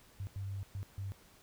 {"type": "tone bursts at uneven times", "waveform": "sine", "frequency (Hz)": 98, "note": "G2", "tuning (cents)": 0, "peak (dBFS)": -37, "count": 4, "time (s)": [[0.2, 0.27], [0.36, 0.63], [0.75, 0.83], [0.98, 1.12]], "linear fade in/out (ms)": 0, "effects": ["pink hiss -62 dBFS RMS until 1.42 s"]}